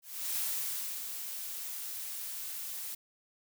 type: noise with ADSR envelope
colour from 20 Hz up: blue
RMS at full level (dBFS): -33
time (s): 0.02-2.95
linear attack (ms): 350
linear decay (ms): 640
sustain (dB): -7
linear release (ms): 6
effects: none

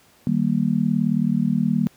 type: chord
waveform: sine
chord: Eb major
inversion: none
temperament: just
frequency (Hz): 155.56 / 194.45 / 233.3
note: Eb3 / G3 / Bb3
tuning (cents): 0 / -14 / +2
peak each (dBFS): -23 / -21 / -21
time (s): 0.27-1.87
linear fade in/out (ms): 0
effects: pink hiss -55 dBFS RMS until 1.96 s + high-pass 100 Hz 12 dB/octave

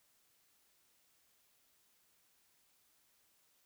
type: silence
effects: white hiss -73 dBFS RMS until 3.65 s

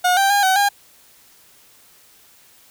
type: tone with pitch steps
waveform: 30% pulse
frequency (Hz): 723 / 785 / 810 / 757 / 809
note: F#5 / G5 / G#5 / F#5 / G#5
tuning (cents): -40 / +2 / -43 / +39 / -46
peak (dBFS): -11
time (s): 0.04-0.69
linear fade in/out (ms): 10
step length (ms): 130
effects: white hiss -51 dBFS RMS until 2.7 s

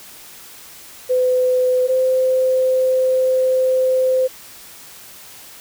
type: tone pair in turn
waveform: sine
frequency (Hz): 506 / 516.3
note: B4 / C5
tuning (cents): +42 / -23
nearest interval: unison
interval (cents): 35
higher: second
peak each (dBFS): -13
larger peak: neither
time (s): 1.09-1.88 / 1.88-4.28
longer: second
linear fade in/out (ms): 20
effects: white hiss -40 dBFS RMS until 5.6 s

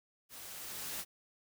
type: noise with level ramp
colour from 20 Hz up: white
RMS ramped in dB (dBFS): -50 to -39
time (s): 0.29-1.05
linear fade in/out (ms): 50
effects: none

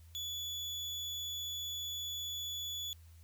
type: tone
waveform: 35% pulse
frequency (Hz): 3431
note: A7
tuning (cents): -44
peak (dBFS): -36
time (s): 0.15-2.93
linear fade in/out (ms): 0
effects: added 82 Hz sine -54 dBFS peak until 3.23 s + white hiss -68 dBFS RMS until 3.23 s

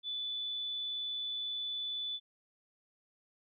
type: tone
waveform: sine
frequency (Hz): 3481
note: A7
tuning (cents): -19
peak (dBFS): -35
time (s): 0.03-2.2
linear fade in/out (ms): 50
effects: none

